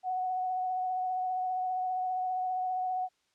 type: tone with vibrato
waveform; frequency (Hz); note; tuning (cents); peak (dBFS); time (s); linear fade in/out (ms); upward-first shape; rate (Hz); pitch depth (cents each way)
sine; 740; F#5; 0; -29; 0.03-3.09; 50; sine; 15; 17
effects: white hiss -73 dBFS RMS until 3.34 s + low-pass 6000 Hz 12 dB/octave